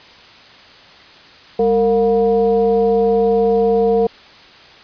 sine tone with frequency modulation, 458.1 Hz, A#4, 30 cents flat, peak -11 dBFS, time 1.59-4.07 s, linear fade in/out 5 ms, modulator 257 Hz, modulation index 0.67, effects white hiss -42 dBFS RMS until 4.83 s + resampled to 11025 Hz

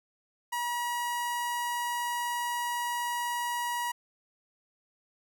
sawtooth tone with notch filter, 961 Hz, B5, 48 cents flat, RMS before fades -32 dBFS, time 0.52-3.92 s, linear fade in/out 10 ms, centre 4200 Hz, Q 2, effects none

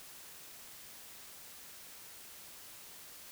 silence, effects white hiss -52 dBFS RMS until 3.31 s

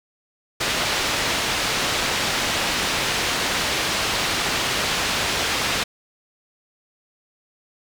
white low-pass noise, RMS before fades -23 dBFS, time 0.6-5.84 s, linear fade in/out 10 ms, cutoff 4200 Hz, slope 12 dB/octave, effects none

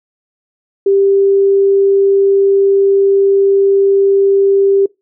sine tone, 394.1 Hz, G4, 9 cents sharp, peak -7 dBFS, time 0.86-4.86 s, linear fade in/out 5 ms, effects noise-tail reverb RT60 0.2 s tail -23 dB re dry

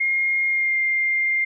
sine tone with pitch glide, 2136 to 2107 Hz, C7 to C7, +35 to +12 cents, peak -18 dBFS, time 0-1.45 s, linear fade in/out 10 ms, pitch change -23 cents, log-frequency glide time 0.46-0.78 s, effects none

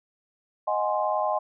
sine chord, Ab dominant seventh, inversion second, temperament equal, 622.3 / 740 / 830.6 / 1046.5 Hz, Eb5 / Gb5 / Ab5 / C6, 0 / 0 / 0 / 0 cents, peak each -27 / -30 / -28 / -29 dBFS, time 0.67-1.39 s, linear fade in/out 10 ms, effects none

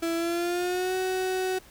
35% pulse tone with pitch glide, 332.7 to 373.4 Hz, E4 to F#4, +16 to +16 cents, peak -24 dBFS, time 0.02-1.59 s, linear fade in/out 10 ms, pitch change +200 cents, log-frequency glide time 0.15-0.95 s, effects pink hiss -53 dBFS RMS until 1.7 s

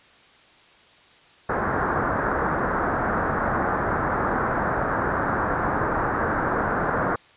white low-pass noise, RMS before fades -24 dBFS, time 1.49-7.16 s, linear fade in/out 5 ms, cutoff 1600 Hz, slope 48 dB/octave, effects white hiss -53 dBFS RMS until 7.36 s + resampled to 8000 Hz

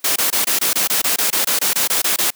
white noise bursts, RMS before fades -17 dBFS, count 16, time 0.04-2.305 s, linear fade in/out 5 ms, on 120 ms, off 23 ms, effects white hiss -53 dBFS RMS until 2.35 s + high-pass 200 Hz 12 dB/octave

